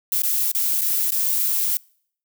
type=noise with dropouts; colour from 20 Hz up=violet; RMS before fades=-21 dBFS; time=0.12-1.77 s; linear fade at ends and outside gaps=1 ms; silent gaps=0.22-0.234 / 0.516-0.549 / 0.811-0.817 / 1.106-1.12 s; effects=noise-tail reverb RT60 0.6 s tail -26 dB re dry